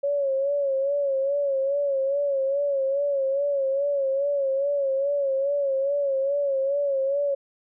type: tone with vibrato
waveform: sine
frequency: 554.4 Hz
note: C#5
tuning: in tune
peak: -21 dBFS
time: 0.03-7.35 s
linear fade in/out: 10 ms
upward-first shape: sine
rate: 2.4 Hz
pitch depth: 63 cents each way
effects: none